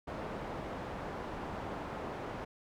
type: low-pass noise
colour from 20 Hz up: white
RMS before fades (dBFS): -41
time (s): 0.07-2.45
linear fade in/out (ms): 10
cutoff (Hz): 840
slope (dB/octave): 12
effects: none